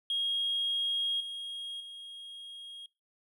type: tone with level steps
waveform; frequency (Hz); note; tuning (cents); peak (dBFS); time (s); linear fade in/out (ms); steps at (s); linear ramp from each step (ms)
triangle; 3267; G#7; -29; -26 / -36 / -42; 0.1-2.86; 2; 1.2 / 1.8; 5
effects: noise-tail reverb RT60 0.3 s tail -25 dB re dry + tanh soft clip ceiling -25 dBFS